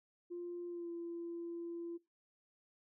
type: tone with pitch glide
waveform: sine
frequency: 349.2 to 340.2 Hz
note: F4 to F4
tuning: 0 to -45 cents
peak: -40 dBFS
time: 0.3-1.98 s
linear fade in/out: 20 ms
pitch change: -45 cents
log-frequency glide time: 0.68-0.9 s
effects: noise-tail reverb RT60 0.2 s tail -20 dB re dry + tanh soft clip ceiling -36 dBFS